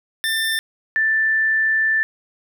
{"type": "tone pair in turn", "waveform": ["25% pulse", "sine"], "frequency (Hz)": [1787, 1767.5], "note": ["A6", "A6"], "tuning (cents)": [26, 7], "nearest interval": "unison", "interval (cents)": 19, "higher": "first", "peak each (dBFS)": -15, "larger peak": "neither", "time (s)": [[0.24, 0.59], [0.96, 2.03]], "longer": "second", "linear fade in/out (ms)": 0, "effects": []}